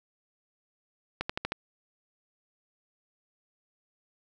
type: accelerating click train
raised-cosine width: 0.3 ms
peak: -14 dBFS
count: 5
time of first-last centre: 1.21-1.521 s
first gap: 85 ms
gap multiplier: 0.94
effects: none